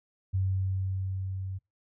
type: tone with level ramp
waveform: sine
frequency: 95 Hz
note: F#2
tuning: 46 cents sharp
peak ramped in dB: -24 to -33 dBFS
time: 0.33-1.59 s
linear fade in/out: 20 ms
effects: noise-tail reverb RT60 0.2 s tail -25 dB re dry